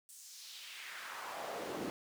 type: noise with high-pass filter sweep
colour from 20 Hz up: brown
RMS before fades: -45 dBFS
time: 0.09-1.9 s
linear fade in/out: 0 ms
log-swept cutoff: 8700 to 290 Hz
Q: 1.9
effects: none